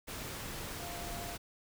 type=tone in noise; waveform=sine; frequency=695 Hz; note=F5; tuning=9 cents flat; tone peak=-45 dBFS; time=0.79-1.36 s; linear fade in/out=20 ms; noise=pink; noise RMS=-42 dBFS; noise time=0.07-1.38 s; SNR=-6 dB; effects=none